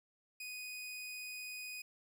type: tone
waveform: sawtooth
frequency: 2489 Hz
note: D#7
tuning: in tune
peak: -40 dBFS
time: 0.4-1.82 s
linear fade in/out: 5 ms
effects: none